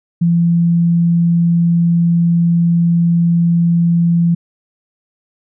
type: tone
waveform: sine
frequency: 170 Hz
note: F3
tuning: 46 cents flat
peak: -9 dBFS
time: 0.21-4.35 s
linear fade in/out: 10 ms
effects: none